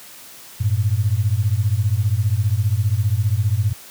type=beating tone pair; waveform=sine; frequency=97 / 112 Hz; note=G2 / A2; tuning=-18 / +31 cents; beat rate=15 Hz; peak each=-18 dBFS; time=0.6-3.73 s; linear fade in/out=10 ms; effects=white hiss -41 dBFS RMS until 3.9 s + high-pass 60 Hz 12 dB/octave